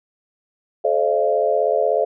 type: tone cluster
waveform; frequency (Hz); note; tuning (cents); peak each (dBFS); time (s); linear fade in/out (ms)
sine; 431.5 / 528 / 604 / 681; A4 / C5 / D5 / F5; -34 / +16 / +48 / -44; -21; 0.84-2.05; 10
effects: none